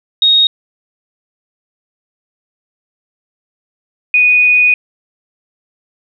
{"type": "tone pair in turn", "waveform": "sine", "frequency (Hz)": [3741, 2477], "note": ["A#7", "D#7"], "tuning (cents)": [5, -8], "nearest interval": "perfect fifth", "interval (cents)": 713, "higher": "first", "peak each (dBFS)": -6, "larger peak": "neither", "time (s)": [[0.22, 0.47], [4.14, 4.74]], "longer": "second", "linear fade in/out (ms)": 2, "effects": []}